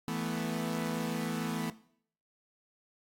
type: chord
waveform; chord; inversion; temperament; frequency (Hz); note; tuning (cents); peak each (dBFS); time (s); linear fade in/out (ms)
sawtooth; E suspended fourth; none; equal; 164.81 / 220 / 246.9; E3 / A3 / B3; 0 / 0 / 0; -33; 0.08-1.7; 0
effects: noise-tail reverb RT60 0.6 s tail -18 dB re dry + AAC 64 kbps